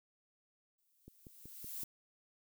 violet noise with exponential growth, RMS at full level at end -41 dBFS, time 0.78-1.84 s, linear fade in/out 5 ms, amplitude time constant 230 ms
click train, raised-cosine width 3 ms, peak -40 dBFS, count 5, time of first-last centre 1.08-1.833 s, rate 5.31 Hz
effects none

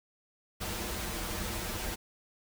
pink noise with comb filter, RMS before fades -36 dBFS, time 0.6-1.96 s, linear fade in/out 20 ms, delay 7.3 ms, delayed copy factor -0.85, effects none

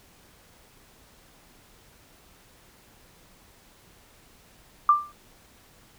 sine tone with exponential decay, 1184 Hz, D6, 14 cents sharp, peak -11 dBFS, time 4.89-5.12 s, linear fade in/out 2 ms, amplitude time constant 50 ms, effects pink hiss -56 dBFS RMS until 5.98 s

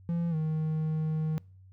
triangle tone with pitch glide, 169.9 to 156.7 Hz, F3 to D#3, -47 to +13 cents, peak -25 dBFS, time 0.09-1.38 s, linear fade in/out 0 ms, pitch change -140 cents, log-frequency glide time 0.3-0.35 s, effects noise-tail reverb RT60 0.5 s tail -26 dB re dry + added 94 Hz sine -51 dBFS peak until 1.72 s

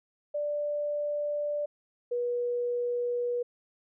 sine tone pair in turn, 588 / 484.3 Hz, D5 / B4, +2 / -34 cents, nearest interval minor third, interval 336 cents, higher first, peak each -28 / -27 dBFS, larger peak second, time 0.34-1.66 / 2.11-3.43 s, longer neither, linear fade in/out 10 ms, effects none

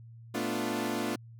sawtooth chord, B half-diminished seventh, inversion third, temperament equal, 220 / 246.9 / 293.7 / 349.2 Hz, A3 / B3 / D4 / F4, 0 / 0 / 0 / 0 cents, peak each -32 dBFS, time 0.34-1.16 s, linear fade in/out 10 ms, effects added 115 Hz sine -47 dBFS peak until 1.39 s

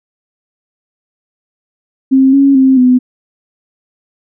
sine tone with pitch steps, 265.8 / 276.2 / 264.3 / 251.7 Hz, C4 / C#4 / C4 / B3, +27 / -6 / +18 / +33 cents, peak -4 dBFS, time 2.11-2.99 s, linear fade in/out 20 ms, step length 220 ms, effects none

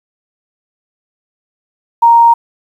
sine tone, 932.3 Hz, A#5, in tune, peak -3 dBFS, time 2.02-2.34 s, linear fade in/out 10 ms, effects 7-bit

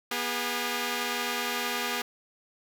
5% pulse tone pair together, 242.5 / 407.8 Hz, B3 / G#4, -31 / -32 cents, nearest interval major sixth, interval 899 cents, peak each -20 dBFS, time 0.11-2.02 s, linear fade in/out 5 ms, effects none

